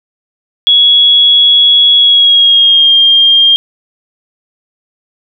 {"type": "tone with pitch glide", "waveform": "sine", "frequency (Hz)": [3350, 3210], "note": ["G#7", "G7"], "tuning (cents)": [14, 40], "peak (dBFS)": -3, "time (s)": [0.67, 3.56], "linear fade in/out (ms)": 0, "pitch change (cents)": -74, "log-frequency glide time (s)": [1.97, 2.94], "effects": []}